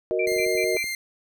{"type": "chord", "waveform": "sine", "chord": "D# minor", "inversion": "first", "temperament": "equal", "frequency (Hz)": [370, 466.2, 622.3], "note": ["F#4", "A#4", "D#5"], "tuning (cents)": [0, 0, 0], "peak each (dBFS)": [-25, -26, -27], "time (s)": [0.11, 0.77], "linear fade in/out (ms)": 0}
{"type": "tone bursts", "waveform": "sine", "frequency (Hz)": 2349, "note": "D7", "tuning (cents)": 0, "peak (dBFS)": -26, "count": 4, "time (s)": [0.19, 0.834], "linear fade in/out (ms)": 5, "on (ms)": 71, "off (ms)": 120}
{"type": "tone with vibrato", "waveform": "sawtooth", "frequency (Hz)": 2093, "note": "C7", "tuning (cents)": 0, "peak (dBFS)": -24, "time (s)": [0.27, 0.95], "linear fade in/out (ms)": 2, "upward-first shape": "sine", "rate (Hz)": 5.3, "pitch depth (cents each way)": 13}
{"type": "clicks", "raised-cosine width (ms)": 2, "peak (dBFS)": -30, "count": 9, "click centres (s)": [0.274, 0.319, 0.364, 0.399, 0.465, 0.552, 0.642, 0.749, 0.842]}
{"effects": []}